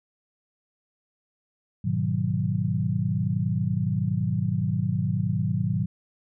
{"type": "chord", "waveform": "sine", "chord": "G# minor seventh", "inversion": "none", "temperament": "equal", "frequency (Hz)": [103.83, 123.47, 155.56, 185], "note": ["G#2", "B2", "D#3", "F#3"], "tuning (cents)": [0, 0, 0, 0], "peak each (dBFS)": -28, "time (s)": [1.84, 5.86], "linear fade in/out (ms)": 10, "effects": []}